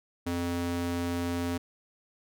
square tone with high-pass filter, 86.6 Hz, F2, 14 cents flat, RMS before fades -31 dBFS, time 0.26-1.58 s, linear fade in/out 10 ms, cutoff 170 Hz, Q 5.8, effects none

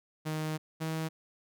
sawtooth tone pair in turn, 155.8 / 159.72 Hz, D#3 / D#3, +3 / +46 cents, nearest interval unison, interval 43 cents, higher second, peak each -28 dBFS, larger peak neither, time 0.25-0.58 / 0.8-1.09 s, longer first, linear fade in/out 20 ms, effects none

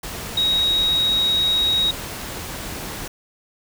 sine tone in noise, 3794 Hz, A#7, 30 cents sharp, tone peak -16 dBFS, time 0.37-1.91 s, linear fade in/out 5 ms, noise pink, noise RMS -31 dBFS, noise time 0.03-3.08 s, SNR +12 dB, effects none

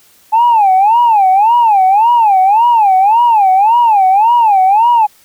sine tone with vibrato, 849 Hz, G#5, 38 cents sharp, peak -4 dBFS, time 0.32-5.07 s, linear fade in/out 20 ms, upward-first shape sine, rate 1.8 Hz, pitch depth 220 cents each way, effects tanh soft clip ceiling -2 dBFS + white hiss -47 dBFS RMS until 5.24 s

